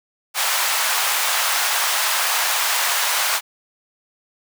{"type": "high-pass noise", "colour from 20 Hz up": "pink", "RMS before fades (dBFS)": -20, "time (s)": [0.34, 3.41], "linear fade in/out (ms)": 50, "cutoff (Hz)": 790, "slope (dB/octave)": 24, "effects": []}